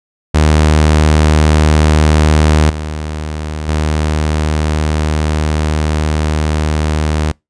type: tone with level steps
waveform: sawtooth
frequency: 76.8 Hz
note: D#2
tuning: 22 cents flat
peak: -3 / -15 / -8 dBFS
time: 0.34-7.32 s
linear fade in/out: 10 ms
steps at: 2.7 / 3.68 s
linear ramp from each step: 2 ms
effects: noise-tail reverb RT60 0.2 s tail -26 dB re dry + resampled to 22050 Hz